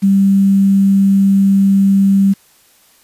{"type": "tone with quantisation", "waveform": "sine", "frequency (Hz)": 196, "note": "G3", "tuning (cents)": 0, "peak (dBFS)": -7, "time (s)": [0.02, 2.34], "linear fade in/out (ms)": 20, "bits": 6, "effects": ["white hiss -50 dBFS RMS until 3.03 s", "resampled to 32000 Hz"]}